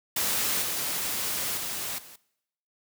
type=noise with level steps; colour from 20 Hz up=white; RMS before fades=-27 / -30 / -33 / -48 dBFS; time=0.16-2.16 s; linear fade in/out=5 ms; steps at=0.62 / 1.57 / 1.98 s; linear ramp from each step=5 ms; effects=noise-tail reverb RT60 0.8 s tail -22 dB re dry + high-pass 80 Hz 12 dB/octave